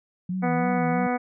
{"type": "tone with vibrato", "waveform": "sine", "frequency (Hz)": 174.61, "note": "F3", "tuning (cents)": 0, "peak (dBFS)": -25, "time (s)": [0.29, 1.07], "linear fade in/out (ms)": 5, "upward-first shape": "sine", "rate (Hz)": 3, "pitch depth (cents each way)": 120}
{"type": "harmonic tone", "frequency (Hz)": 246.9, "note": "B3", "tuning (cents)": 0, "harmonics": [1, 2, 3, 4, 5, 6, 7, 8, 9], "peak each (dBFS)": [-26, -29, -27, -37, -35, -36, -42, -40, -37], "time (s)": [0.42, 1.18], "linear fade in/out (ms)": 20}
{"effects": []}